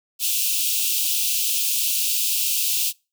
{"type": "high-pass noise", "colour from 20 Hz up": "white", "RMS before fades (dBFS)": -22, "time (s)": [0.19, 2.93], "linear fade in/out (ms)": 50, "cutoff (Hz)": 2500, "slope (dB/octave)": 96, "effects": ["noise-tail reverb RT60 0.3 s tail -26 dB re dry"]}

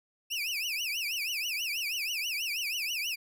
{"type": "tone with vibrato", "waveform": "30% pulse", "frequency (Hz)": 2610, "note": "E7", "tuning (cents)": -18, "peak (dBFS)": -28, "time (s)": [0.3, 3.16], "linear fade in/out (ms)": 20, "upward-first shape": "triangle", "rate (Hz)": 6.2, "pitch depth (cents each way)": 260, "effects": []}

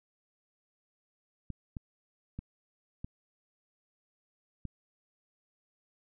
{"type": "clicks", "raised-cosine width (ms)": 5, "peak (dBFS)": -26, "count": 5, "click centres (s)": [1.503, 1.768, 2.39, 3.045, 4.653], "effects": []}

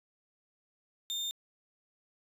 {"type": "tone", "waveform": "35% pulse", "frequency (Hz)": 3624, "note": "A#7", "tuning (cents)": -50, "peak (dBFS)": -31, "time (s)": [1.1, 1.31], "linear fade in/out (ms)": 0, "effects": ["resampled to 32000 Hz", "12-bit"]}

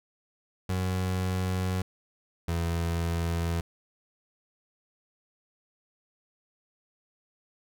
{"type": "tone pair in turn", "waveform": "30% pulse", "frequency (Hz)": [92.5, 84.21], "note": ["F#2", "E2"], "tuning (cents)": [0, 37], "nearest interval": "major second", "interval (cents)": 163, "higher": "first", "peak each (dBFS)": -24, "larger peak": "neither", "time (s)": [[0.69, 1.82], [2.48, 3.61]], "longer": "neither", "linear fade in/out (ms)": 5, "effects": []}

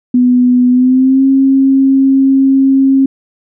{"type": "tone with pitch glide", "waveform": "sine", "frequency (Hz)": [248.3, 269.2], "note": ["B3", "C4"], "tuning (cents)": [9, 49], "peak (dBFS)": -5, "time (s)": [0.14, 3.06], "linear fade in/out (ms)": 5, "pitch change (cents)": 140, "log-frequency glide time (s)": [0.69, 1.24], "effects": []}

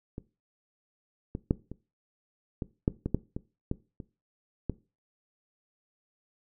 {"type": "clicks", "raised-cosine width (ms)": 3, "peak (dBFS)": [-24, -20, -10, -26, -19, -10, -17, -12, -21, -16, -27, -16], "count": 12, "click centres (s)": [0.181, 1.351, 1.509, 1.716, 2.622, 2.879, 3.06, 3.146, 3.365, 3.714, 4.002, 4.697], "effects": ["noise-tail reverb RT60 0.3 s tail -19 dB re dry"]}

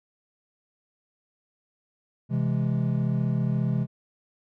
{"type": "chord", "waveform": "triangle", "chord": "C augmented", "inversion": "none", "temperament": "equal with one note detuned", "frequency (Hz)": [130.81, 165.48, 207.7], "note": ["C3", "E3", "G#3"], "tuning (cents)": [0, 7, 0], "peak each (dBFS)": [-23, -26, -27], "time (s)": [2.29, 3.87], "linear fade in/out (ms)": 50, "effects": []}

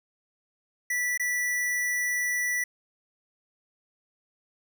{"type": "tone with dropouts", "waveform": "square", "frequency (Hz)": 1963, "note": "B6", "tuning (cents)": -11, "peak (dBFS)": -26, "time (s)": [0.9, 2.64], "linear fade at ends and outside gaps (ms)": 5, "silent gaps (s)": [1.176, 1.196], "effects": []}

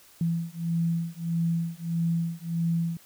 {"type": "beating tone pair", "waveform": "sine", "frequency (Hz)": [166.6, 168.2], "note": ["E3", "E3"], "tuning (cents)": [19, 35], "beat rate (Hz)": 1.6, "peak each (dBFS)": -28, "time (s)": [0.21, 2.97], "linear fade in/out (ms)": 2, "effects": ["white hiss -55 dBFS RMS until 3.05 s"]}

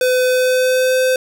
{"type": "tone with pitch glide", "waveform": "square", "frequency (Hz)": [506, 514.3], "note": ["B4", "C5"], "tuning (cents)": [42, -30], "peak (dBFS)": -13, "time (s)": [0.01, 1.16], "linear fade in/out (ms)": 2, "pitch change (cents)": 28, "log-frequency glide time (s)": [0.26, 0.97], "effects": []}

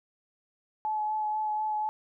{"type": "tone with vibrato", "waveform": "sine", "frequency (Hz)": 856, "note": "A5", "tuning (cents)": -48, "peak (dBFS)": -27, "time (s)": [0.85, 1.89], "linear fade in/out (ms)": 0, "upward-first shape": "sine", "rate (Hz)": 4.1, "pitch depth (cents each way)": 15, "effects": []}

